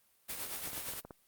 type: noise with tremolo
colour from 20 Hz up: white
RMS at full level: -38 dBFS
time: 0.28-1.01 s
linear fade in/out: 20 ms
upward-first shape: triangle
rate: 8.6 Hz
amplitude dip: 55%
type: clicks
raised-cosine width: 1 ms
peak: -32 dBFS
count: 7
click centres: 0.675 / 0.732 / 0.779 / 0.887 / 0.936 / 1.05 / 1.108 s
effects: white hiss -70 dBFS RMS until 1.27 s + Opus 32 kbps